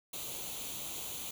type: noise with comb filter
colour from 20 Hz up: white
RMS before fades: -41 dBFS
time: 0.13-1.31 s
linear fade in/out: 5 ms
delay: 0.29 ms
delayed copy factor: +0.7
effects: none